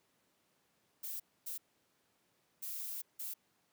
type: noise bursts at uneven times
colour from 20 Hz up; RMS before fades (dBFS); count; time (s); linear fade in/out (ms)
violet; -42; 4; 1.03-1.2 / 1.46-1.58 / 2.62-3.02 / 3.19-3.34; 10
effects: pink hiss -75 dBFS RMS until 3.72 s + high-pass 150 Hz 12 dB/octave